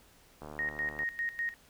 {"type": "click train", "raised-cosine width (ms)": 1, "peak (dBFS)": -30, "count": 47, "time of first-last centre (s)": [0.42, 1.033], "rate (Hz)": 75.1}
{"type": "tone with tremolo", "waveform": "sine", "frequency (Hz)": 1864.7, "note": "A#6", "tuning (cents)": 0, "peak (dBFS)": -30, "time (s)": [0.59, 1.54], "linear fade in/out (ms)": 0, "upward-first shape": "square", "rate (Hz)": 5, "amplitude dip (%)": 80}
{"effects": ["pink hiss -61 dBFS RMS until 1.69 s"]}